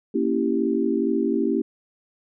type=chord; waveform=sine; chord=A# diminished seventh; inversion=none; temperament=equal; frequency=233.1 / 277.2 / 329.6 / 392 Hz; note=A#3 / C#4 / E4 / G4; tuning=0 / 0 / 0 / 0 cents; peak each=-25 dBFS; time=0.14-1.62 s; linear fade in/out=10 ms; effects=none